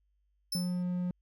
sawtooth tone with exponential decay, 5280 Hz, E8, 2 cents sharp, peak -27 dBFS, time 0.52-0.83 s, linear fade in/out 5 ms, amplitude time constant 66 ms
triangle tone, 179 Hz, F3, 43 cents sharp, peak -28 dBFS, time 0.55-1.11 s, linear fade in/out 2 ms
effects added 50 Hz sine -70 dBFS peak until 1.21 s

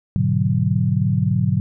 sine chord, G# half-diminished seventh, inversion none, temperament equal, 103.83 / 123.47 / 146.83 / 185 Hz, G#2 / B2 / D3 / F#3, 0 / 0 / 0 / 0 cents, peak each -21 dBFS, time 0.16-1.6 s, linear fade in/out 0 ms, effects none

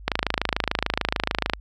click train, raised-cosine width 0.3 ms, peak -4 dBFS, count 40, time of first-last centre 0.08-1.535 s, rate 26.8 Hz, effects added 50 Hz sine -39 dBFS peak until 1.6 s

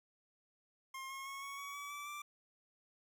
25% pulse tone with pitch steps, 1066 / 1080.9 / 1096 / 1111.3 / 1126.8 / 1142.5 / 1158.5 / 1174.6 Hz, C6 / C#6 / C#6 / C#6 / C#6 / D6 / D6 / D6, +32 / -44 / -20 / +4 / +28 / -48 / -24 / 0 cents, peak -40 dBFS, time 0.94-2.22 s, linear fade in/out 5 ms, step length 160 ms, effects none

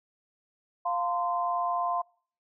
sine tone cluster, 701 / 907 / 1036 Hz, F5 / A#5 / C6, +6 / -48 / -17 cents, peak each -29 / -37 / -29 dBFS, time 0.85-2.02 s, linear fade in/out 10 ms, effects noise-tail reverb RT60 0.5 s tail -26 dB re dry

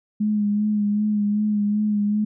sine tone with vibrato, 208.8 Hz, G#3, 10 cents sharp, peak -18 dBFS, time 0.2-2.25 s, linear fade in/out 10 ms, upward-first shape sine, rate 2.6 Hz, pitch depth 30 cents each way, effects none

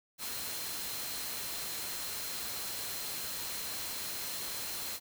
sine tone in noise, 4138 Hz, C8, 20 cents flat, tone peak -46 dBFS, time 0.18-5 s, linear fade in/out 50 ms, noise white, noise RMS -39 dBFS, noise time 0.18-5 s, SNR -10 dB, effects none

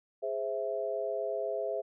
sine chord, Ab augmented, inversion none, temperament equal, 415.3 / 523.3 / 659.3 Hz, Ab4 / C5 / E5, 0 / 0 / 0 cents, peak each -36 / -36 / -34 dBFS, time 0.22-1.82 s, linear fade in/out 20 ms, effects none

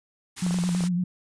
white band-stop noise, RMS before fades -36 dBFS, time 0.36-0.89 s, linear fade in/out 20 ms, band 410 to 740 Hz, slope 96 dB/octave
sine tone with vibrato, 177.7 Hz, F3, 30 cents sharp, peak -22 dBFS, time 0.42-1.04 s, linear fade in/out 5 ms, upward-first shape triangle, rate 9 Hz, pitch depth 57 cents each way
clicks, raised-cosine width 1 ms, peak -21 dBFS, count 9, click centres 0.465 / 0.509 / 0.543 / 0.587 / 0.638 / 0.691 / 0.749 / 0.807 / 0.838 s
effects resampled to 22050 Hz

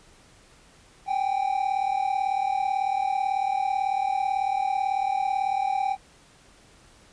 triangle tone pair together, 770 / 808.1 Hz, G5 / G#5, -31 / -48 cents, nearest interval minor second, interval 83 cents, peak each -23 / -25 dBFS, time 1.06-5.97 s, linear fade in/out 50 ms, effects pink hiss -55 dBFS RMS until 7.12 s + resampled to 22050 Hz

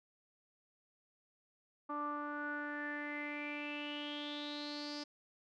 sawtooth tone with low-pass filter sweep, 293.7 Hz, D4, in tune, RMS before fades -42 dBFS, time 1.89-5.04 s, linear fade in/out 10 ms, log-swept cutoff 1100 to 5000 Hz, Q 8.8, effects none

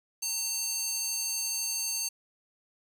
square tone with high-pass filter, 906 Hz, A#5, 50 cents flat, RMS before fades -32 dBFS, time 0.22-2.09 s, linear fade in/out 10 ms, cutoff 5600 Hz, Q 2, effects none

